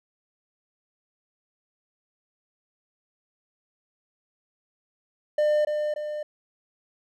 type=tone with echo; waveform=triangle; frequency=601 Hz; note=D5; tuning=40 cents sharp; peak=-17 dBFS; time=5.38-5.65 s; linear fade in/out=5 ms; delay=290 ms; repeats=2; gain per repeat=-5 dB; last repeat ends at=6.23 s; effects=none